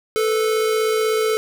square tone pair together, 437.7 / 493.9 Hz, A4 / B4, -9 / 0 cents, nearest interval major second, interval 209 cents, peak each -18 / -27 dBFS, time 0.16-1.37 s, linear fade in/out 0 ms, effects none

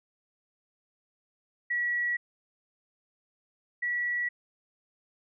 sine tone pair in turn, 1930 / 1938.6 Hz, B6 / B6, -40 / -33 cents, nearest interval unison, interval 7 cents, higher second, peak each -26 / -27 dBFS, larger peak first, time 1.7-2.17 / 3.82-4.29 s, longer neither, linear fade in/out 10 ms, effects none

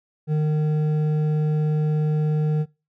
sine tone with hard clipping, 152.8 Hz, D#3, 31 cents flat, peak -20 dBFS, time 0.27-2.66 s, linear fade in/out 50 ms, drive 7 dB, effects noise-tail reverb RT60 0.3 s tail -23 dB re dry

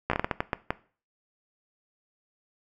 slowing click train, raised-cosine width 0.5 ms, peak -10 dBFS, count 10, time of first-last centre 0.1-0.705 s, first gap 14 ms, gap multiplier 1.37, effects noise-tail reverb RT60 0.4 s tail -18 dB re dry

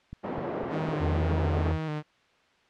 click train, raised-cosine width 5 ms, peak -27 dBFS, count 4, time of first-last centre 0.13-0.889 s, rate 3.95 Hz
white band-pass noise, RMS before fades -33 dBFS, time 0.23-1.73 s, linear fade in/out 20 ms, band 190 to 540 Hz, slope 12 dB/octave
sawtooth tone with vibrato, 154.7 Hz, D#3, 10 cents flat, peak -26 dBFS, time 0.69-2.03 s, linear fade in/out 50 ms, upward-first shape square, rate 2.1 Hz, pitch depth 37 cents each way
sine tone with pitch glide, 82.41 to 83.61 Hz, E2 to E2, 0 to +25 cents, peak -25 dBFS, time 0.99-1.79 s, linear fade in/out 50 ms, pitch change +25 cents, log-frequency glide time 1.1-1.29 s
effects white hiss -63 dBFS RMS until 2.69 s + low-pass 3000 Hz 12 dB/octave

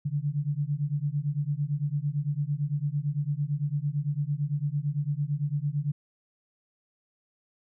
sine beating tone pair, 141.1 / 150 Hz, C#3 / D3, +31 / +37 cents, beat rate 8.9 Hz, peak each -29 dBFS, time 0.05-5.92 s, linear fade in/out 10 ms, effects none

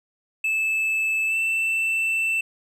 triangle tone with pitch glide, 2621 to 2665 Hz, E7 to E7, -11 to +18 cents, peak -19 dBFS, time 0.44-2.41 s, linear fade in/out 5 ms, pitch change +29 cents, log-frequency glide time 1.27-1.36 s, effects none

